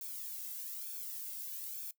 violet noise with flanger, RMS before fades -43 dBFS, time 0.01-1.91 s, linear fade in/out 2 ms, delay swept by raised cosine 1 to 1.71 ms, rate 1.1 Hz, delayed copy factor -0.85, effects noise-tail reverb RT60 0.1 s tail -19 dB re dry

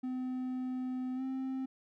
triangle tone with pitch glide, 255.2 to 263.1 Hz, C4 to C4, -43 to +10 cents, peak -32 dBFS, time 0.03-1.66 s, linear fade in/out 10 ms, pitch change +53 cents, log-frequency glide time 1.15-1.22 s, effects none

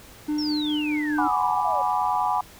triangle tone with tremolo, 300.1 Hz, D4, 38 cents sharp, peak -20 dBFS, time 0.28-1.28 s, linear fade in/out 10 ms, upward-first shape sine, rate 4.9 Hz, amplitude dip 25%
sine exponential sweep, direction down, 5620 to 540 Hz, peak -29 dBFS, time 0.38-1.82 s, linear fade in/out 5 ms
sine chord, G# half-diminished seventh, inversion third, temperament equal, 740 / 830.6 / 987.8 / 1174.7 Hz, F#5 / G#5 / B5 / D6, 0 / 0 / 0 / 0 cents, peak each -27 / -25 / -25 / -29 dBFS, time 1.18-2.41 s, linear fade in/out 5 ms
effects pink hiss -47 dBFS RMS until 2.59 s

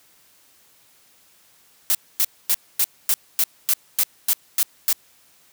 blue noise bursts, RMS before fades -18 dBFS, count 11, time 1.9-4.928 s, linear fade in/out 0 ms, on 48 ms, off 250 ms, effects white hiss -56 dBFS RMS until 5.52 s + high-pass 60 Hz 12 dB/octave

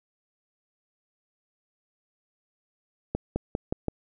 accelerating click train, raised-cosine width 2 ms, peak -13 dBFS, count 5, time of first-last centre 3.15-3.883 s, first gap 210 ms, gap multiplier 0.91, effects none

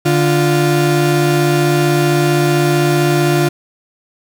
35% pulse tone pair together, 146.82 / 349.2 Hz, D3 / F4, 0 / 0 cents, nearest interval octave + minor third, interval 1500 cents, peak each -12 dBFS, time 0.05-3.49 s, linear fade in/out 10 ms, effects none

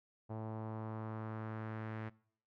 sawtooth tone with low-pass filter sweep, 110 Hz, A2, in tune, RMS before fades -43 dBFS, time 0.29-2.1 s, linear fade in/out 20 ms, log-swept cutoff 800 to 1900 Hz, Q 1.8, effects noise-tail reverb RT60 0.6 s tail -23 dB re dry

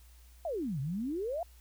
sine exponential two-way sweep, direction down then up, 719 to 127.9 to 719 Hz, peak -32 dBFS, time 0.45-1.43 s, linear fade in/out 2 ms, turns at 0.8 s, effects added 60 Hz sine -54 dBFS peak until 1.6 s + white hiss -64 dBFS RMS until 1.6 s

